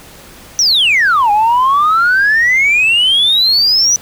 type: exponential two-way sweep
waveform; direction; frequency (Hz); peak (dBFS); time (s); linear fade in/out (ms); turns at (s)
sine; down then up; 5990 to 811 to 5990; -6; 0.59-3.96; 0; 1.31
effects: tanh soft clip ceiling -5 dBFS + pink hiss -37 dBFS RMS until 4.01 s